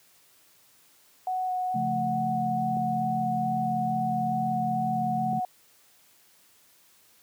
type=tone with vibrato; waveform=sine; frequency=738 Hz; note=F#5; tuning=5 cents flat; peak=-26 dBFS; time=1.27-5.45 s; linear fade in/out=2 ms; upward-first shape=square; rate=2.3 Hz; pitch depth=8 cents each way
type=chord; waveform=sine; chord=Db augmented; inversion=none; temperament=equal; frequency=138.59 / 174.61 / 220 Hz; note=Db3 / F3 / A3; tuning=0 / 0 / 0 cents; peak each=-34 / -35 / -31 dBFS; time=1.74-5.4 s; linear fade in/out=10 ms
type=clicks; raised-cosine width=2 ms; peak=-28 dBFS; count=2; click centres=2.769 / 5.331 s
effects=white hiss -60 dBFS RMS until 7.22 s + high-pass 80 Hz 12 dB/octave